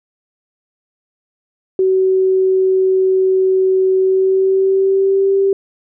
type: tone with pitch glide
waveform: sine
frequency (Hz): 377.5 to 391.3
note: F#4 to G4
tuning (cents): +35 to -3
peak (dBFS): -10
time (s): 1.79-5.53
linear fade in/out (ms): 2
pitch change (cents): +62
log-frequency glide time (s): 3.97-5.35
effects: none